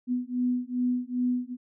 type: beating tone pair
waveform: sine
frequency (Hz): 246.9 / 249.4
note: B3 / B3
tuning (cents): 0 / +17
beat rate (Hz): 2.5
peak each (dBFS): -28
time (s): 0.07-1.57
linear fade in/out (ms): 50
effects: none